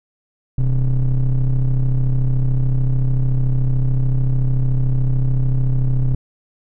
triangle ring-modulated tone, 72.1 Hz, D2, 31 cents flat, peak -8 dBFS, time 0.58-6.15 s, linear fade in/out 5 ms, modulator 55.3 Hz, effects none

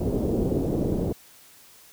white low-pass noise, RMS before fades -25 dBFS, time 0-1.13 s, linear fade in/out 10 ms, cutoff 440 Hz, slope 24 dB/octave, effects white hiss -52 dBFS RMS until 1.92 s

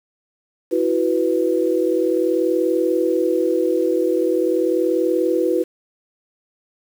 sine chord, E suspended second, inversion none, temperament equal, 329.6 / 370 / 493.9 Hz, E4 / F#4 / B4, 0 / 0 / 0 cents, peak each -20 dBFS, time 0.71-5.64 s, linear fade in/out 20 ms, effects 7-bit

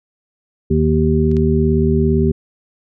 harmonic tone, 77.6 Hz, D#2, 4 cents flat, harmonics 1 / 2 / 3 / 5, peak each -17 / -17 / -17 / -17 dBFS, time 0.7-2.32 s, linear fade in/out 10 ms
clicks, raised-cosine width 0.2 ms, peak -27 / -19 dBFS, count 2, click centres 1.315 / 1.368 s
effects none

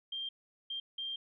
sine tone bursts at uneven times, 3182 Hz, G7, 25 cents sharp, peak -36 dBFS, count 3, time 0.12-0.29 / 0.7-0.8 / 0.98-1.16 s, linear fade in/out 5 ms, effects none

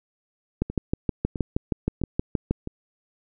two click trains, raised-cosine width 3 ms, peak -9 / -18 dBFS, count 13 / 4, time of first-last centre 0.62-2.51 / 0.7-2.674 s, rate 6.35 / 1.52 Hz, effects none

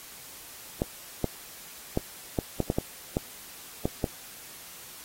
clicks, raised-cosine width 2 ms, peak -11 dBFS, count 10, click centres 0.819 / 1.243 / 1.974 / 2.388 / 2.603 / 2.701 / 2.785 / 3.169 / 3.855 / 4.042 s, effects white hiss -46 dBFS RMS until 5.04 s + AAC 48 kbps

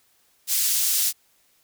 pink high-pass noise, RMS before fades -22 dBFS, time 0.47-1.13 s, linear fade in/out 50 ms, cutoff 5900 Hz, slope 12 dB/octave, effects white hiss -63 dBFS RMS until 1.63 s

